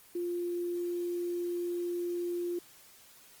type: tone with quantisation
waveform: sine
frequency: 349.4 Hz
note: F4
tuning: 1 cent sharp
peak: -31 dBFS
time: 0.15-2.59 s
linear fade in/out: 5 ms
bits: 9
effects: white hiss -57 dBFS RMS until 3.4 s + Opus 24 kbps